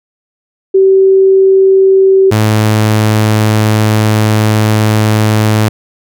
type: tone pair in turn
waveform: sine / sawtooth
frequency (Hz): 384.3 / 107.84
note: G4 / A2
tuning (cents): -34 / -34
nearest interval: octave + minor seventh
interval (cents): 2200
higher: first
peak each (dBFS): -3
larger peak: neither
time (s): 0.74-2.31 / 2.31-5.69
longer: second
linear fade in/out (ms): 10
effects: none